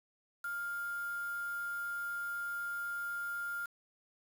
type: tone with quantisation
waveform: sine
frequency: 1402 Hz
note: F6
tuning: 6 cents sharp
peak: -36 dBFS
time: 0.44-3.66 s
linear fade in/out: 5 ms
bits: 8
effects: none